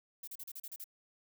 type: noise bursts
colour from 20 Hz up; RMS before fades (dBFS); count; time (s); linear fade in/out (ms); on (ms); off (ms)
violet; -45; 8; 0.23-0.842; 5; 45; 36
effects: none